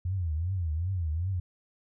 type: tone with vibrato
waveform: sine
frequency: 85.8 Hz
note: F2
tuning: 30 cents flat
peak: -27 dBFS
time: 0.05-1.4 s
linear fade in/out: 5 ms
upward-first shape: triangle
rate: 2.6 Hz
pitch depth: 240 cents each way
effects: none